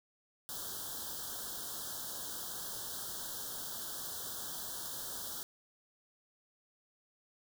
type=band-stop noise; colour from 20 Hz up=white; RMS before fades=-42 dBFS; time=0.49-5.43 s; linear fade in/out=0 ms; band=1700 to 3100 Hz; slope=96 dB/octave; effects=none